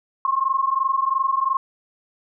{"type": "tone pair together", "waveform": "sine", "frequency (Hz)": [1061, 1083.9], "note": ["C6", "C#6"], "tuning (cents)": [24, -39], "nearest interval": "unison", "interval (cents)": 37, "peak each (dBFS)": -21, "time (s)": [0.25, 1.57], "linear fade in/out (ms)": 2, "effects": []}